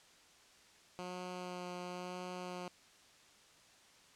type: tone with vibrato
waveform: 10% pulse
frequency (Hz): 180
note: F#3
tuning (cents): -47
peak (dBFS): -34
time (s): 0.99-2.68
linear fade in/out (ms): 0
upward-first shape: sine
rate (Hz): 0.98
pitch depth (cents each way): 12
effects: white hiss -63 dBFS RMS until 4.15 s + low-pass 7000 Hz 12 dB/octave